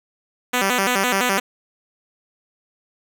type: tone with vibrato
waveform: 5% pulse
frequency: 220 Hz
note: A3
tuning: in tune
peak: -6 dBFS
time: 0.53-1.4 s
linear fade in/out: 10 ms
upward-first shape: square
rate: 5.9 Hz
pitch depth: 210 cents each way
effects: none